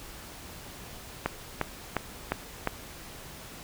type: click train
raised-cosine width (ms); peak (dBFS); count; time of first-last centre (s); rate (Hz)
0.5; -11; 5; 1.26-2.673; 2.83
effects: pink hiss -45 dBFS RMS until 3.63 s